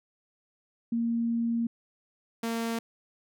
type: tone pair in turn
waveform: sine / sawtooth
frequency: 232.4 / 229.2 Hz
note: A#3 / A#3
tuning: -5 / -29 cents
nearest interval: unison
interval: 24 cents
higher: first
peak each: -25 dBFS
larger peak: neither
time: 0.92-1.67 / 2.43-2.79 s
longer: first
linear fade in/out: 5 ms
effects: none